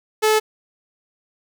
sawtooth tone, 432.6 Hz, A4, 29 cents flat, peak -10 dBFS, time 0.22-0.4 s, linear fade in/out 20 ms, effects none

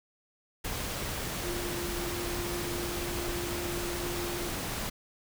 sine tone in noise, 349.2 Hz, F4, in tune, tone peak -36 dBFS, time 1.44-4.49 s, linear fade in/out 10 ms, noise pink, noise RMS -35 dBFS, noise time 0.64-4.9 s, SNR -4 dB, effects none

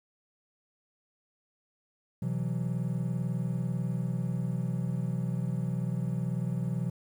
triangle chord, B suspended fourth, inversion none, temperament equal with one note detuned, 126.72 / 164.81 / 185 Hz, B2 / E3 / F#3, +45 / 0 / 0 cents, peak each -30 / -31 / -33 dBFS, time 2.22-6.9 s, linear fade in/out 5 ms, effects 10-bit

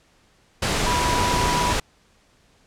sine tone in noise, 979 Hz, B5, 15 cents flat, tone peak -22 dBFS, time 0.86-1.73 s, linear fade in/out 5 ms, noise pink, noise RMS -22 dBFS, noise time 0.62-1.8 s, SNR -3 dB, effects pink hiss -59 dBFS RMS until 2.66 s + low-pass 8000 Hz 12 dB/octave

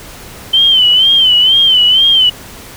sine tone with vibrato, 3076 Hz, G7, 33 cents flat, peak -5 dBFS, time 0.53-2.3 s, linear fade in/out 10 ms, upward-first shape sine, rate 2.1 Hz, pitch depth 89 cents each way, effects pink hiss -32 dBFS RMS until 2.76 s

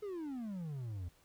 triangle exponential sweep, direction down, 431.5 to 82.5 Hz, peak -37 dBFS, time 0.02-1.09 s, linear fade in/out 10 ms, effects pink hiss -68 dBFS RMS until 1.24 s

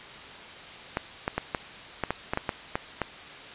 clicks, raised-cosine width 0.5 ms, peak -11 dBFS, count 11, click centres 0.971 / 1.279 / 1.38 / 1.548 / 2.037 / 2.106 / 2.335 / 2.374 / 2.492 / 2.755 / 3.017 s, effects white hiss -43 dBFS RMS until 3.54 s + resampled to 8000 Hz

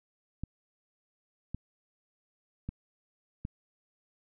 clicks, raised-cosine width 5 ms, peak -23 dBFS, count 4, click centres 0.436 / 1.546 / 2.69 / 3.451 s, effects none

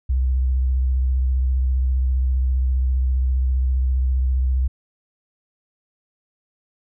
sine tone with vibrato, 64.3 Hz, C2, 30 cents flat, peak -16 dBFS, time 0.09-4.68 s, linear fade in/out 10 ms, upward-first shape sine, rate 15 Hz, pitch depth 43 cents each way, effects none

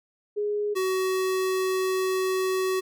sine / square tone pair in turn, 415.3 / 375.6 Hz, G#4 / F#4, 0 / +26 cents, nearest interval major second, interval 174 cents, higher first, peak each -24 dBFS, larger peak neither, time 0.36-0.75 / 0.75-2.81 s, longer second, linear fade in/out 20 ms, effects none

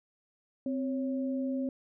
sine tone pair together, 261 / 553 Hz, C4 / C#5, -4 / -4 cents, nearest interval octave + minor second, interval 1300 cents, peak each -30 / -38 dBFS, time 0.66-1.69 s, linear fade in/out 2 ms, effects none

